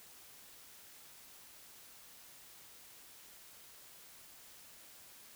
silence, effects white hiss -57 dBFS RMS until 5.35 s

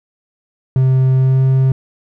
triangle tone with pitch glide, 130.81 to 132.25 Hz, C3 to C3, 0 to +19 cents, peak -7 dBFS, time 0.76-1.72 s, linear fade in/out 2 ms, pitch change +19 cents, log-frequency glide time 1.16-1.42 s, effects none

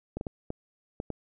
clicks, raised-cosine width 2 ms, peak -20 dBFS, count 6, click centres 0.17 / 0.211 / 0.268 / 0.504 / 1.001 / 1.103 s, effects none

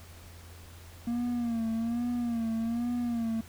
triangle tone with vibrato, 233.5 Hz, A#3, 3 cents sharp, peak -26 dBFS, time 1.07-3.41 s, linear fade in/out 5 ms, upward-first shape sine, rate 1.2 Hz, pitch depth 67 cents each way, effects added 85 Hz sine -48 dBFS peak until 3.48 s + pink hiss -53 dBFS RMS until 3.48 s

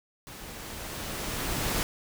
pink noise with level ramp, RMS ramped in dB -44 to -28 dBFS, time 0.27-1.83 s, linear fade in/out 0 ms, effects none

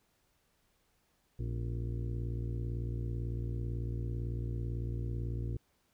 harmonic tone with a mistuned harmonic, 58 Hz, A#1, 8 cents flat, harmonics 1 / 2 / 3 / 4 / 5 / 6 / 7 / 8, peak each -37 / -36 / -50 / -51 / -51 / -48 / -57 / -55 dBFS, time 1.39-5.57 s, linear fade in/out 5 ms, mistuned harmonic 4, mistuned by +120 cents, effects pink hiss -74 dBFS RMS until 5.93 s

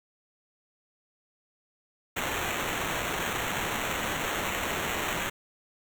violet noise with sample-and-hold, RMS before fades -31 dBFS, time 2.16-5.3 s, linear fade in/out 10 ms, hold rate 4900 Hz, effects none

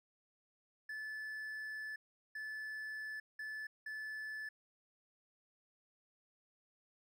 triangle tone bursts at uneven times, 1737 Hz, A6, 23 cents flat, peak -40 dBFS, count 4, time 0.89-1.96 / 2.35-3.2 / 3.39-3.67 / 3.86-4.49 s, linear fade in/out 5 ms, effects none

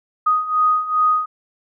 sine beating tone pair, 1244.5 / 1247 Hz, D#6 / D#6, 0 / +3 cents, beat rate 2.5 Hz, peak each -20 / -16 dBFS, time 0.26-1.26 s, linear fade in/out 10 ms, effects none

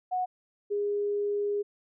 sine tone pair in turn, 734 / 409.7 Hz, F#5 / G#4, -14 / -24 cents, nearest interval minor seventh, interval 1010 cents, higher first, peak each -26 dBFS, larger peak neither, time 0.11-0.26 / 0.7-1.63 s, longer second, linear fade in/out 20 ms, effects none

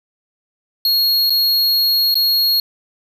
square tone with dropouts, 4300 Hz, C8, 47 cents sharp, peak -13 dBFS, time 0.85-2.6 s, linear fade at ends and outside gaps 2 ms, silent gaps 1.297-1.303 / 2.143-2.154 s, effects none

